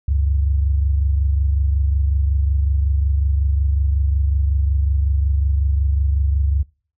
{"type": "tone pair together", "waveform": "sine", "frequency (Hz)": [69.76, 95.2], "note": ["C#2", "F#2"], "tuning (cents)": [12, 50], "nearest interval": "perfect fourth", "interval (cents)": 538, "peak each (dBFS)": [-15, -24], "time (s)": [0.08, 6.63], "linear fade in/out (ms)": 5, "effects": ["noise-tail reverb RT60 0.4 s tail -23 dB re dry"]}